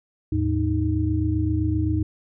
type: tone cluster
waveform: sine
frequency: 79.5 / 107.2 / 310.2 Hz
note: D#2 / A2 / D#4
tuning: +38 / -45 / -5 cents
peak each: -24 dBFS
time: 0.32-2.03 s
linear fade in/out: 5 ms
effects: none